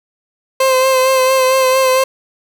30% pulse tone with vibrato, 522 Hz, C5, 4 cents flat, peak -7 dBFS, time 0.6-2.04 s, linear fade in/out 5 ms, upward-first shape sine, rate 4.4 Hz, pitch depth 27 cents each way, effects 8-bit

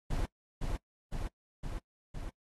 brown noise with echo, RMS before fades -32 dBFS, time 0.1-0.26 s, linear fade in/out 10 ms, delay 510 ms, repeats 4, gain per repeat -2 dB, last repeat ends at 2.3 s, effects noise-tail reverb RT60 0.1 s tail -22 dB re dry + AAC 32 kbps

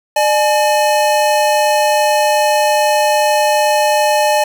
square tone pair together, 600 / 848.5 Hz, D5 / G#5, +37 / +37 cents, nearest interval tritone, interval 600 cents, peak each -14 / -14 dBFS, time 0.16-4.44 s, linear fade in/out 5 ms, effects none

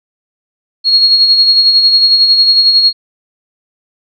sine tone with tremolo, 4300 Hz, C8, 47 cents sharp, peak -3 dBFS, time 0.84-2.93 s, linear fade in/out 50 ms, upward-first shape sine, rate 11 Hz, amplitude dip 45%, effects none

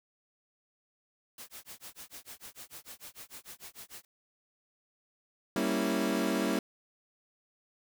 white noise with tremolo, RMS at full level -45 dBFS, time 1.38-4.05 s, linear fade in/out 2 ms, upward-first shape sine, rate 6.7 Hz, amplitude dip 100%
30% pulse chord, G diminished seventh, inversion none, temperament equal, 196 / 233.1 / 277.2 / 329.6 Hz, G3 / Bb3 / Db4 / Fb4, 0 / 0 / 0 / 0 cents, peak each -31 dBFS, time 5.56-6.59 s, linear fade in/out 2 ms
effects none

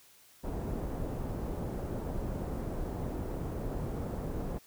pink low-pass noise, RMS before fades -36 dBFS, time 0.43-4.59 s, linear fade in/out 20 ms, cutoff 610 Hz, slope 12 dB/octave, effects white hiss -60 dBFS RMS until 4.66 s

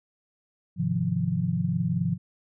sine chord, F minor seventh, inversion first, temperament equal, 103.83 / 130.81 / 155.56 / 174.61 Hz, Ab2 / C3 / Eb3 / F3, 0 / 0 / 0 / 0 cents, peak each -32 / -30 / -30 / -26 dBFS, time 0.76-2.18 s, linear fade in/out 50 ms, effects none

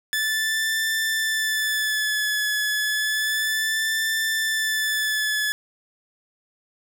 sawtooth tone with vibrato, 1740 Hz, A6, 20 cents flat, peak -18 dBFS, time 0.13-5.52 s, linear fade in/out 0 ms, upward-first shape sine, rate 0.31 Hz, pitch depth 33 cents each way, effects none

